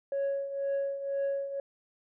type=tone with tremolo; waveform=sine; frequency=554.4 Hz; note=C#5; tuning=in tune; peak=-24 dBFS; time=0.12-1.6 s; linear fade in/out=2 ms; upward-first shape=triangle; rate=2 Hz; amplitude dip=75%; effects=tanh soft clip ceiling -26 dBFS